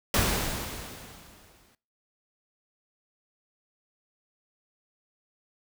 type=noise with exponential decay; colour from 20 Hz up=pink; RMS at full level=-23 dBFS; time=0.14-1.75 s; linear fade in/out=2 ms; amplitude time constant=350 ms; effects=noise-tail reverb RT60 0.4 s tail -23 dB re dry